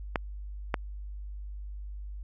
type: clicks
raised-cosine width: 0.5 ms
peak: -11 dBFS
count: 2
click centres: 0.158 / 0.742 s
effects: added 50 Hz sine -37 dBFS peak until 2.23 s